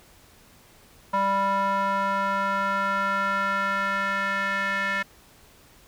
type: tone with band-pass filter sweep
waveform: square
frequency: 196.6 Hz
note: G3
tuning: 5 cents sharp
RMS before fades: -25 dBFS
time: 1.13-5.03 s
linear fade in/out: 10 ms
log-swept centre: 1000 to 1800 Hz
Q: 3.4
effects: pink hiss -54 dBFS RMS until 5.87 s